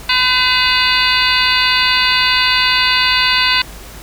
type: harmonic tone with a mistuned harmonic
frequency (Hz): 507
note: B4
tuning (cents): +45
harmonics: 2 / 3 / 4 / 5 / 6 / 7 / 8 / 9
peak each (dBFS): -19 / -19 / -19 / -19 / -19 / -19 / -19 / -19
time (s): 0.09-3.62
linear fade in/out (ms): 5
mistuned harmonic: 6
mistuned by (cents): -100
effects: added 50 Hz sine -34 dBFS peak until 4.02 s + pink hiss -35 dBFS RMS until 4.02 s